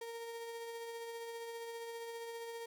35% pulse tone with tremolo, 463.2 Hz, A#4, 11 cents flat, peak -40 dBFS, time 0.01-2.66 s, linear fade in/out 5 ms, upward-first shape triangle, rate 15 Hz, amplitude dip 35%, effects none

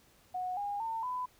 sine tone with pitch steps, 733 / 813.3 / 902.4 / 1001.3 Hz, F#5 / G#5 / A5 / B5, -16 / -36 / +44 / +24 cents, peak -33 dBFS, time 0.34-1.26 s, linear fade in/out 10 ms, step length 230 ms, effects pink hiss -64 dBFS RMS until 1.39 s

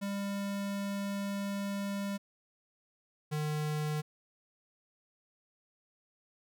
square tone pair in turn, 199.7 / 151.74 Hz, G3 / D#3, +32 / -43 cents, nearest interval perfect fourth, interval 475 cents, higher first, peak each -34 / -32 dBFS, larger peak second, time 0.01-2.18 / 3.31-4.02 s, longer first, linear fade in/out 20 ms, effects none

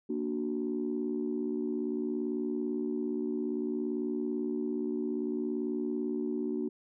sine chord, Bb augmented, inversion none, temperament equal with one note detuned, 233.1 / 293.7 / 371.3 Hz, Bb3 / D4 / F#4, 0 / 0 / +6 cents, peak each -34 dBFS, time 0.09-6.69 s, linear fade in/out 10 ms, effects tanh soft clip ceiling -22 dBFS

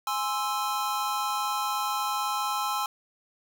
square chord, Ab augmented, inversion none, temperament equal, 830.6 / 1046.5 / 1318.5 Hz, Ab5 / C6 / E6, 0 / 0 / 0 cents, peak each -32 dBFS, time 0.07-2.86 s, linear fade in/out 2 ms, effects none

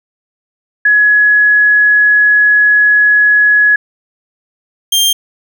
sine / sawtooth tone pair in turn, 1685 / 3188 Hz, G#6 / G7, +25 / +28 cents, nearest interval major seventh, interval 1103 cents, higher second, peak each -5 dBFS, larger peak neither, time 0.85-3.76 / 4.92-5.13 s, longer first, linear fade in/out 5 ms, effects none

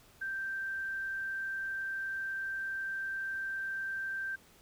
sine tone, 1568 Hz, G6, in tune, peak -34 dBFS, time 0.21-4.36 s, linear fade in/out 10 ms, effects pink hiss -61 dBFS RMS until 4.61 s

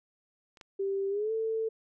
clicks, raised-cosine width 0.2 ms, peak -37 / -29 dBFS, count 2, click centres 0.572 / 0.612 s
sine tone with pitch glide, 392 to 445.1 Hz, G4 to A4, 0 to +20 cents, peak -28 dBFS, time 0.79-1.69 s, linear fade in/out 10 ms, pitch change +220 cents, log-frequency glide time 1.09-1.32 s
effects none

